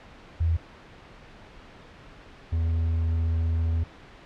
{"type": "tone pair in turn", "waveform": ["sine", "triangle"], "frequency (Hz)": [82.41, 82.12], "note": ["E2", "E2"], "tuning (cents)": [0, -6], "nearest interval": "unison", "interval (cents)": 6, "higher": "first", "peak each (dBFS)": -20, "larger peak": "neither", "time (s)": [[0.4, 0.57], [2.52, 3.84]], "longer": "second", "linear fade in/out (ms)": 10, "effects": ["pink hiss -48 dBFS RMS until 4.25 s", "low-pass 3000 Hz 12 dB/octave"]}